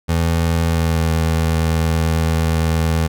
25% pulse tone with pitch glide, 82.9 to 81.01 Hz, E2 to E2, +10 to -30 cents, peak -11 dBFS, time 0.08-3.08 s, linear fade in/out 20 ms, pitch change -40 cents, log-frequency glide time 0.64-1.08 s, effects none

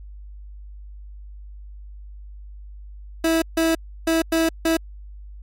30% pulse tone bursts at uneven times, 326.4 Hz, E4, 17 cents flat, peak -14 dBFS, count 5, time 3.24-3.42 / 3.57-3.75 / 4.07-4.22 / 4.32-4.49 / 4.65-4.77 s, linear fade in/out 5 ms, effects added 50 Hz sine -36 dBFS peak until 5.42 s + MP3 64 kbps

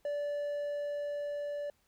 triangle tone with level ramp, 581 Hz, D5, 19 cents flat, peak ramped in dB -30 to -33 dBFS, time 0.05-1.7 s, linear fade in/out 2 ms, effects pink hiss -72 dBFS RMS until 1.87 s

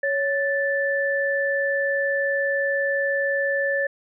sine tone pair together, 556 / 1757.1 Hz, C#5 / A6, +5 / -3 cents, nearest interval octave + minor sixth, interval 1992 cents, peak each -23 dBFS, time 0.03-3.87 s, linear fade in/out 5 ms, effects none

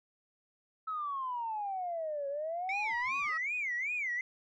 sine exponential two-way sweep, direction down then up, 1309 to 550 to 1309 Hz, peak -33 dBFS, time 0.87-3.38 s, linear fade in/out 10 ms, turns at 2.28 s
sine tone with vibrato, 2181 Hz, C#7, 29 cents flat, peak -31 dBFS, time 2.69-4.21 s, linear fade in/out 2 ms, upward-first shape sine, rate 2.6 Hz, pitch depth 230 cents each way
effects tanh soft clip ceiling -27 dBFS

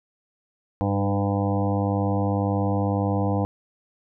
harmonic tone with a mistuned harmonic, 100 Hz, G2, 35 cents sharp, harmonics 1 / 2 / 3 / 5 / 6 / 7 / 8 / 9 / 10, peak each -24 / -27 / -28 / -29 / -36 / -33 / -32 / -37 / -38 dBFS, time 0.81-3.45 s, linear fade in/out 0 ms, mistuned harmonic 2, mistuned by -16 cents, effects none

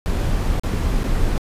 brown noise with dropouts, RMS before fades -19 dBFS, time 0.06-1.38 s, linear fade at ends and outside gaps 0 ms, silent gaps 0.596-0.635 / 1.034-1.04 s, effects resampled to 32000 Hz

